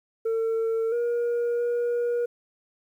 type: tone with pitch steps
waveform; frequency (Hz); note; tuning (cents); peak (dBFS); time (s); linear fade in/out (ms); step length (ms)
sine; 451.2 / 475.2 / 478.4; A4 / A#4 / A#4; +44 / +33 / +45; -20; 0.25-2.26; 10; 670
effects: tanh soft clip ceiling -22 dBFS + 10-bit